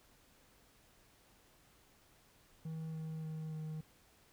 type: tone with pitch steps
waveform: triangle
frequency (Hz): 160 / 158.71 / 157.43 / 156.17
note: D#3 / D#3 / D#3 / D#3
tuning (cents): +49 / +35 / +21 / +7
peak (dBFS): -38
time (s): 2.65-3.81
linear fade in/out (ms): 5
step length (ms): 290
effects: pink hiss -67 dBFS RMS until 4.32 s